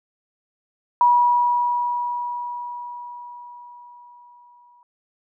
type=tone with exponential decay; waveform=sine; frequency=968 Hz; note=B5; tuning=35 cents flat; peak=-11 dBFS; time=1.01-4.83 s; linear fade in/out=1 ms; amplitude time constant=830 ms; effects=none